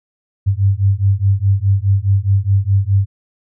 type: beating tone pair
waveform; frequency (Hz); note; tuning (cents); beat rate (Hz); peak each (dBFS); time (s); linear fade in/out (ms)
sine; 96.2 / 101; G2 / G#2; -32 / -48; 4.8; -14; 0.46-3.06; 20
effects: none